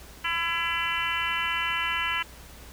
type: harmonic tone with a mistuned harmonic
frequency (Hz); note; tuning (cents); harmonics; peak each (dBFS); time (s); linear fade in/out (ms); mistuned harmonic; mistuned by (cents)
335.3; E4; +30; 3 / 4 / 5 / 6 / 7 / 8 / 9; -33 / -33 / -33 / -33 / -33 / -33 / -33; 0.24-2.23; 10; 8; +22
effects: added 60 Hz sine -48 dBFS peak until 2.72 s + pink hiss -48 dBFS RMS until 2.72 s